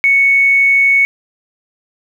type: tone with tanh clipping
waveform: triangle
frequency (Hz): 2217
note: C#7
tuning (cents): 0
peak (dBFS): -7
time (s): 0.04-1.05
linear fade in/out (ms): 0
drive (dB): 3
effects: none